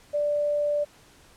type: tone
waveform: sine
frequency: 587.3 Hz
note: D5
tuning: in tune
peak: -22 dBFS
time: 0.13-0.85 s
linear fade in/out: 20 ms
effects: pink hiss -55 dBFS RMS until 1.36 s + low-pass 11000 Hz 12 dB/octave